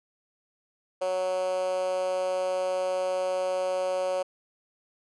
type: tone with high-pass filter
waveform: 10% pulse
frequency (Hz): 185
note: F#3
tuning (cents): 0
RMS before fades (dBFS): -28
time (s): 1.01-4.23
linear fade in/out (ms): 10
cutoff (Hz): 530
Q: 6.3
effects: resampled to 24000 Hz